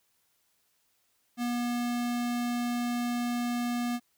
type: tone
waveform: square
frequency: 241.1 Hz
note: B3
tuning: 41 cents flat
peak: -29 dBFS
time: 1.37-4 s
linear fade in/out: 50 ms
effects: white hiss -72 dBFS RMS until 4.17 s